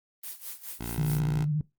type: noise with tremolo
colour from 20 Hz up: blue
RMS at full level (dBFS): -37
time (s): 0.23-1.2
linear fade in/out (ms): 10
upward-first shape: sine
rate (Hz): 4.8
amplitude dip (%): 85
type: tone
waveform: 10% pulse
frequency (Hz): 58.4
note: A#1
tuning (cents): +4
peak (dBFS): -25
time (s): 0.79-1.45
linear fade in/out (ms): 20
type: tone with vibrato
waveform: sine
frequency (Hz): 150.2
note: D3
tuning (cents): +39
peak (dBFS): -24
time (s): 0.98-1.61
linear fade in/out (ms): 2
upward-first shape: square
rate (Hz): 14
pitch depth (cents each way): 42
effects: noise-tail reverb RT60 0.2 s tail -20 dB re dry + Opus 24 kbps